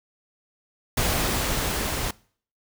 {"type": "noise with level ramp", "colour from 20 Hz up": "pink", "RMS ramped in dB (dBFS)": [-23, -28], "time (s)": [0.97, 2.11], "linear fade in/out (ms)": 5, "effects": ["noise-tail reverb RT60 0.5 s tail -23 dB re dry"]}